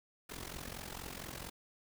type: noise with amplitude modulation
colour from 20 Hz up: pink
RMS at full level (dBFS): -42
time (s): 0.29-1.5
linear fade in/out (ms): 10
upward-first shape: sine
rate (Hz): 44.3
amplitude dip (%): 80
effects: none